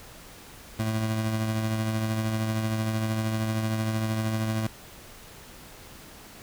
25% pulse tone with tremolo, 110 Hz, A2, in tune, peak -20 dBFS, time 0.79-4.67 s, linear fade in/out 5 ms, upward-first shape triangle, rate 13 Hz, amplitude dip 40%, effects pink hiss -47 dBFS RMS until 6.42 s

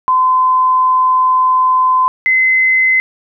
sine tone pair in turn, 1025 / 2050 Hz, C6 / C7, -36 / -36 cents, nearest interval octave, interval 1200 cents, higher second, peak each -8 dBFS, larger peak neither, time 0.08-2.08 / 2.26-3 s, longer first, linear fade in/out 0 ms, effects none

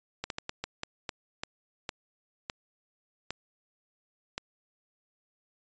slowing click train, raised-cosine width 0.2 ms, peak -16 dBFS, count 12, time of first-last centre 0.24-4.38 s, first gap 62 ms, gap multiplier 1.33, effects resampled to 16000 Hz

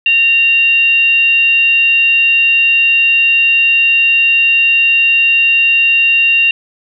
sine tone with frequency modulation, 2770 Hz, F7, 15 cents flat, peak -7 dBFS, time 0.06-6.51 s, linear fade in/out 2 ms, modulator 949 Hz, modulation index 0.21, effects none

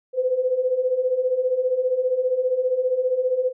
sine beating tone pair, 497.2 / 512.2 Hz, B4 / C5, +12 / -37 cents, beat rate 15 Hz, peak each -25 / -20 dBFS, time 0.13-3.53 s, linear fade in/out 50 ms, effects none

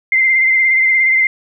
sine tone with vibrato, 2084 Hz, C7, 7 cents flat, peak -9 dBFS, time 0.12-1.27 s, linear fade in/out 2 ms, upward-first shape sine, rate 17 Hz, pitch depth 31 cents each way, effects none

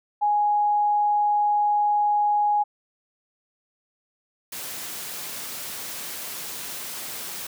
sine tone, 830.6 Hz, G#5, in tune, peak -18 dBFS, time 0.21-2.64 s, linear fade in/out 20 ms
white high-pass noise, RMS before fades -34 dBFS, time 4.52-7.47 s, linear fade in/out 5 ms, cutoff 110 Hz, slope 12 dB/octave
effects none

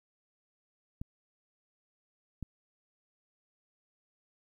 clicks, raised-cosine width 5 ms, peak -26 dBFS, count 2, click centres 1.015 / 2.427 s, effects 11-bit

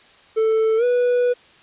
triangle tone with pitch glide, 442 to 490.4 Hz, A4 to B4, +8 to -12 cents, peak -13 dBFS, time 0.36-1.34 s, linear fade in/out 20 ms, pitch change +180 cents, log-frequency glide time 0.77-0.84 s, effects white hiss -50 dBFS RMS until 1.62 s + resampled to 8000 Hz

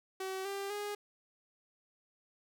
sawtooth tone with pitch steps, 380 / 395.9 / 412.5 Hz, F#4 / G4 / G#4, +46 / +17 / -12 cents, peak -33 dBFS, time 0.2-0.95 s, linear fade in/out 5 ms, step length 250 ms, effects none

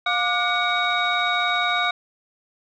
sine tone cluster, 710 / 1184 / 1453 / 2248 / 3772 Hz, F5 / D6 / F#6 / C#7 / A#7, +28 / +14 / -32 / +24 / +20 cents, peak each -25 dBFS, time 0.06-1.91 s, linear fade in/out 5 ms, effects tanh soft clip ceiling -11 dBFS

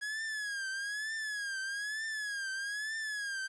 45% pulse tone with vibrato, 1666 Hz, G#6, 5 cents sharp, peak -35 dBFS, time 0.01-3.48 s, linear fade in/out 20 ms, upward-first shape triangle, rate 1.1 Hz, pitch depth 130 cents each way, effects resampled to 22050 Hz + 11-bit

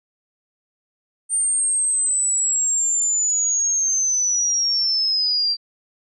sine linear sweep, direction down, 8870 to 4680 Hz, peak -17 dBFS, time 1.29-5.57 s, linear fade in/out 50 ms, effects none

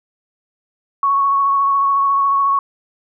sine tone with vibrato, 1108.7 Hz, C#6, in tune, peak -12 dBFS, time 1.03-2.59 s, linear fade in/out 2 ms, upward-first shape sine, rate 14 Hz, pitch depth 17 cents each way, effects none

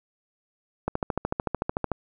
click train, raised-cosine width 1 ms, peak -11 dBFS, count 15, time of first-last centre 0.88-1.917 s, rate 13.5 Hz, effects none

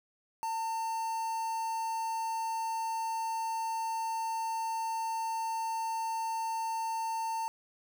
triangle tone with quantisation, 900 Hz, A5, 39 cents sharp, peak -30 dBFS, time 0.43-7.48 s, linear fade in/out 0 ms, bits 7, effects none

